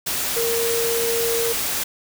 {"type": "tone in noise", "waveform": "sine", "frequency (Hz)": 463.6, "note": "A#4", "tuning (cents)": -10, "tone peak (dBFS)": -21, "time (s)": [0.36, 1.53], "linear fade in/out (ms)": 10, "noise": "white", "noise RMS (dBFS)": -24, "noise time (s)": [0.06, 1.84], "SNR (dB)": 0, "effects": []}